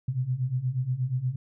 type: beating tone pair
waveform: sine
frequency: 122.7 / 131.1 Hz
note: B2 / C3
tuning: -11 / +4 cents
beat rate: 8.4 Hz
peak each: -30 / -27 dBFS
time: 0.08-1.36 s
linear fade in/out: 5 ms
effects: none